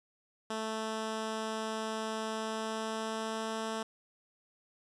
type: tone with pitch glide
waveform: 10% pulse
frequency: 220 to 221.9 Hz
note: A3 to A3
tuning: 0 to +15 cents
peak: -26 dBFS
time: 0.5-3.83 s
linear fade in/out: 5 ms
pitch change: +15 cents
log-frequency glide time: 2.3-3.54 s
effects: resampled to 22050 Hz